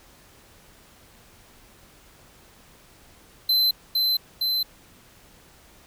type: tone with echo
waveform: square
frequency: 4066 Hz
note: B7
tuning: 50 cents sharp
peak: -18 dBFS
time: 3.49-3.71 s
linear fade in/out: 5 ms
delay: 460 ms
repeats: 2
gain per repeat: -2 dB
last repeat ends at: 4.63 s
effects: pink hiss -53 dBFS RMS until 5.86 s